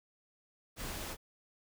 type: noise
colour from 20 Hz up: pink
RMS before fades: -41 dBFS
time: 0.76-1.17 s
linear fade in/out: 50 ms
effects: none